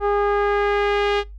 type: tone with low-pass filter sweep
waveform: sawtooth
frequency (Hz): 408.2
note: G#4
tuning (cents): -30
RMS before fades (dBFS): -20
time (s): 0-1.24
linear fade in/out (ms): 50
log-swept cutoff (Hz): 1100 to 3100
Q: 1.5
effects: noise-tail reverb RT60 0.2 s tail -21 dB re dry + added 50 Hz sine -35 dBFS peak until 1.38 s